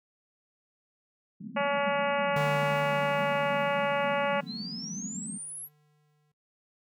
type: band-pass noise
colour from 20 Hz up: white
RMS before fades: -40 dBFS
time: 1.4-5.38 s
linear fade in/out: 10 ms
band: 180 to 230 Hz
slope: 48 dB/octave
type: harmonic tone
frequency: 283.1 Hz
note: C#4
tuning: 37 cents sharp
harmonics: 2 / 3 / 4 / 5 / 6 / 7 / 8 / 9 / 10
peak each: -28 / -32 / -34 / -36 / -38 / -39 / -40 / -41 / -42 dBFS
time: 1.56-4.41 s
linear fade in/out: 10 ms
type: tone with exponential decay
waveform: square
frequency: 149.6 Hz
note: D3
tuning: 32 cents sharp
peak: -29 dBFS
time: 2.36-6.32 s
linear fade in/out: 5 ms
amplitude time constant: 860 ms
type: exponential sweep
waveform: sine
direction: up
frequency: 3918 to 11790 Hz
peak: -37 dBFS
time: 4.46-5.69 s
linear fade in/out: 50 ms
effects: noise-tail reverb RT60 0.1 s tail -18 dB re dry